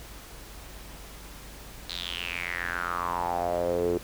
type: tone with band-pass filter sweep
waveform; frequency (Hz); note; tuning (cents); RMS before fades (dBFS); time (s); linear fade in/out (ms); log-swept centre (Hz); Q
sawtooth; 87.31; F2; 0; -30; 1.89-3.98; 5; 4100 to 380; 6.2
effects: added 50 Hz sine -46 dBFS peak until 4.03 s + pink hiss -46 dBFS RMS until 4.03 s